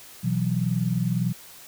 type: chord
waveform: sine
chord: B suspended fourth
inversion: none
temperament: equal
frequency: 123.47 / 164.81 / 185 Hz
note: B2 / E3 / F#3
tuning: 0 / 0 / 0 cents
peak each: -26 dBFS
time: 0.23-1.33 s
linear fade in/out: 20 ms
effects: white hiss -46 dBFS RMS until 1.67 s